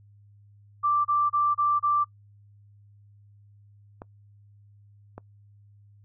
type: tone bursts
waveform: sine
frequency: 1174.7 Hz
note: D6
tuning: in tune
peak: -20 dBFS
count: 5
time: 0.83-2.046 s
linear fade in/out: 20 ms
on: 220 ms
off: 29 ms
type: clicks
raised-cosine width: 1 ms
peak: -25 dBFS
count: 2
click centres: 4.019 / 5.18 s
effects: noise-tail reverb RT60 0.1 s tail -24 dB re dry + added 102 Hz sine -52 dBFS peak until 6.04 s